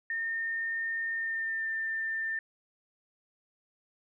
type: tone with pitch glide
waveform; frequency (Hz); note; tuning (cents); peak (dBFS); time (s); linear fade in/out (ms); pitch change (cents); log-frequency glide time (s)
sine; 1822 to 1792.8; A#6 to A6; -40 to +32; -30; 0.1-2.39; 2; -28; 1.14-1.67
effects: none